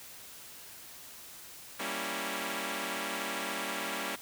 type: chord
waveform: 5% pulse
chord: G diminished seventh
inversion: none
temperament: equal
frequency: 196 / 233.1 / 277.2 / 329.6 Hz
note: G3 / Bb3 / Db4 / Fb4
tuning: 0 / 0 / 0 / 0 cents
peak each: -28 / -29 / -27 / -29 dBFS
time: 1.79-4.16 s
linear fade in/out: 10 ms
effects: white hiss -49 dBFS RMS until 4.21 s